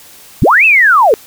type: linear two-way sweep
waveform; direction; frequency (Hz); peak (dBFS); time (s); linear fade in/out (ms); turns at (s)
sine; up then down; 55 to 2691 to 394.3; -4; 0.42-1.14; 0; 0.65
effects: white hiss -38 dBFS RMS until 1.26 s